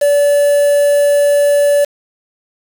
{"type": "tone with quantisation", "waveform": "triangle", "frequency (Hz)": 577, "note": "D5", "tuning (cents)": -31, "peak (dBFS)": -6, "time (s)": [0.01, 1.85], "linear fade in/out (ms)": 10, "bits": 4, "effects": []}